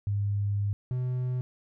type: tone pair in turn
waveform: sine / triangle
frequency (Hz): 101.5 / 126.08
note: G#2 / B2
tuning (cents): -39 / +36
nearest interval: major third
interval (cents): 375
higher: second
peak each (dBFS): -25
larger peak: neither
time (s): 0.07-0.73 / 0.91-1.41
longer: first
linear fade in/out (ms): 0
effects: none